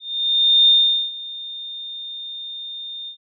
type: tone with ADSR envelope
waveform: sine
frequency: 3633 Hz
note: A#7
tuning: 45 cents flat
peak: -9 dBFS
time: 0-3.17 s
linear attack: 680 ms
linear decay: 430 ms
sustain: -20 dB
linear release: 92 ms
effects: none